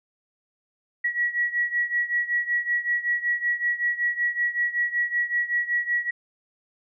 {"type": "beating tone pair", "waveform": "sine", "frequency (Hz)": [1922, 1927.3], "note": ["B6", "B6"], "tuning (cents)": [-48, -43], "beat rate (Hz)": 5.3, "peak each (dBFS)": [-24, -27], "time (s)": [1.04, 6.11], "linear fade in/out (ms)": 10, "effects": []}